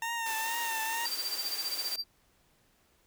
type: tone with vibrato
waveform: 20% pulse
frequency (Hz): 910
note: A#5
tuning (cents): -42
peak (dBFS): -27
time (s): 0.02-1.06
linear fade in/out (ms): 2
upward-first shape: triangle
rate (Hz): 2.2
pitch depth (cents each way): 56
type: high-pass noise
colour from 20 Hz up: white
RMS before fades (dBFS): -39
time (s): 0.26-1.96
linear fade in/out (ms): 2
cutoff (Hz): 270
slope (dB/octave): 96
type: tone with tremolo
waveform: triangle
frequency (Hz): 4699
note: D8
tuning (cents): 0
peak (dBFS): -29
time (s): 1.05-2.04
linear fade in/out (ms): 5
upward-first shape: sine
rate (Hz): 15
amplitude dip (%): 85
effects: pink hiss -68 dBFS RMS until 3.06 s